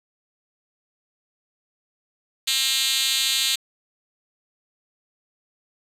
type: tone with high-pass filter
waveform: 5% pulse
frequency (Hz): 266.9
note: C4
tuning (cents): +35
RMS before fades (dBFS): -22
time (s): 2.47-3.56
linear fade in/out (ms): 10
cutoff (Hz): 4100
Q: 2.7
effects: resampled to 32000 Hz + 8-bit